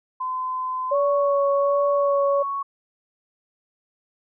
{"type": "tone with pitch glide", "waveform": "sine", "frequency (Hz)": [1024, 1110.2], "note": ["C6", "C#6"], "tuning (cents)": [-38, 2], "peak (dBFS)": -24, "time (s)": [0.2, 2.63], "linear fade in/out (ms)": 10, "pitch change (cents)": 140, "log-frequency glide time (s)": [0.9, 0.96]}
{"type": "tone with vibrato", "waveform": "sine", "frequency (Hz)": 567, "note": "C#5", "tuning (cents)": 39, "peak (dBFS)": -18, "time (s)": [0.91, 2.43], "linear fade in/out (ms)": 10, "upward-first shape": "sine", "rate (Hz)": 1.3, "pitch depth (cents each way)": 17}
{"effects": []}